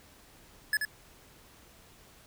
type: tone with echo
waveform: square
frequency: 1711 Hz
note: A6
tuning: 49 cents flat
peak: -25 dBFS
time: 0.73-0.77 s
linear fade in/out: 2 ms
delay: 81 ms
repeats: 1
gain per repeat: -5 dB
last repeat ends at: 0.851 s
effects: pink hiss -57 dBFS RMS until 2.26 s